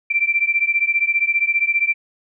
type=beating tone pair; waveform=sine; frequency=2344 / 2359 Hz; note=D7 / D7; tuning=-4 / +7 cents; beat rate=15 Hz; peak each=-18 / -19 dBFS; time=0.1-1.94 s; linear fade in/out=10 ms; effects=none